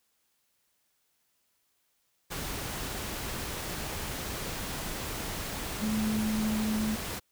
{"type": "tone in noise", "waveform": "sine", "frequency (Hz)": 216, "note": "A3", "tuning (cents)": -32, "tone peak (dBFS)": -27, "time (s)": [5.81, 6.96], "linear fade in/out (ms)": 20, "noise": "pink", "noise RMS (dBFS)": -36, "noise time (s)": [2.3, 7.2], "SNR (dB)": 6, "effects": ["white hiss -74 dBFS RMS until 7.31 s"]}